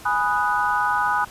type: chord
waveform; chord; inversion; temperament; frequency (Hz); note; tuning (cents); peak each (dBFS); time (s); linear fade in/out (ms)
sine; G# minor seventh; none; equal; 830.6 / 987.8 / 1244.5 / 1480; G#5 / B5 / D#6 / F#6; 0 / 0 / 0 / 0; -24; 0.05-1.25; 10
effects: pink hiss -43 dBFS RMS until 1.3 s + resampled to 32000 Hz